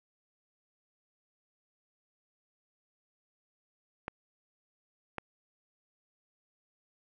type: clicks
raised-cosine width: 0.5 ms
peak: -20 dBFS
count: 2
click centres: 4.081 / 5.183 s
effects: none